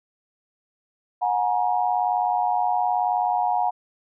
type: tone cluster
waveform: sine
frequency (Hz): 728 / 827 / 949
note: F#5 / G#5 / A#5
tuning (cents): -28 / -8 / +31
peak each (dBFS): -22 / -25 / -26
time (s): 1.21-3.71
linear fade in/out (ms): 20
effects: none